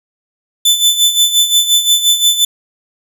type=tone with tremolo; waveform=sawtooth; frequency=3514 Hz; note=A7; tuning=3 cents flat; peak=-3 dBFS; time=0.65-2.45 s; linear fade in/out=5 ms; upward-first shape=sine; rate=5.7 Hz; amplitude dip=70%; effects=none